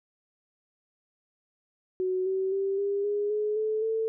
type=tone with pitch steps; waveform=sine; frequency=371 / 380.8 / 390.8 / 401.1 / 411.7 / 422.5 / 433.6 / 445 Hz; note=F#4 / F#4 / G4 / G4 / G#4 / G#4 / A4 / A4; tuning=+5 / +50 / -5 / +40 / -15 / +30 / -25 / +20 cents; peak=-25 dBFS; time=2-4.08 s; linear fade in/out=0 ms; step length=260 ms; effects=none